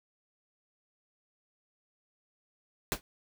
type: noise with exponential decay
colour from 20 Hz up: pink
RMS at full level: -26 dBFS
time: 2.92-3.01 s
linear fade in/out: 0 ms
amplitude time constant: 19 ms
effects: none